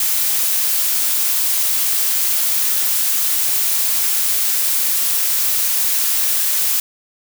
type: noise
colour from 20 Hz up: blue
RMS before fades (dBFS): -17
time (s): 0-6.8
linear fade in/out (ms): 2
effects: none